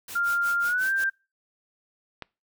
white noise with tremolo, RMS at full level -38 dBFS, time 0.08-1.04 s, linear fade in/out 2 ms, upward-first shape sine, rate 5.5 Hz, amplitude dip 100%
sine tone with pitch glide, 1396.9 to 1577.1 Hz, F6 to G6, 0 to +10 cents, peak -22 dBFS, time 0.15-1.1 s, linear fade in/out 10 ms, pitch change +210 cents, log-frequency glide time 0.64-0.9 s
click, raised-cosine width 0.3 ms, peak -19 dBFS, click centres 2.223 s
effects noise-tail reverb RT60 0.3 s tail -25 dB re dry

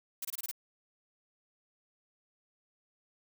blue noise bursts, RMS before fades -37 dBFS, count 6, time 0.22-0.514 s, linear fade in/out 5 ms, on 29 ms, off 24 ms, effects none

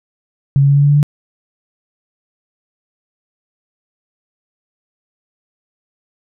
sine tone with pitch steps, 138.59 / 139.88 / 141.18 / 142.49 / 143.81 / 145.14 / 146.49 Hz, C#3 / C#3 / C#3 / C#3 / D3 / D3 / D3, 0 / +16 / +32 / +48 / -36 / -20 / -4 cents, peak -7 dBFS, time 0.56-1.029 s, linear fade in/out 0 ms, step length 67 ms, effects none

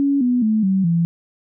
sine tone with pitch steps, 280.1 / 246.7 / 217.2 / 191.31 / 168.48 Hz, C#4 / B3 / A3 / G3 / E3, +18 / -2 / -22 / -42 / +38 cents, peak -14 dBFS, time 0-1.05 s, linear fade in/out 0 ms, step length 210 ms, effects none

